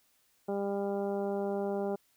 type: harmonic tone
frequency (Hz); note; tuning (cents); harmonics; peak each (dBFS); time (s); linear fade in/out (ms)
199.6; G3; +32; 1 / 2 / 3 / 4 / 5 / 6 / 7; -36 / -33 / -37 / -40 / -51 / -55 / -53; 0.48-1.96; 10
effects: white hiss -70 dBFS RMS until 2.16 s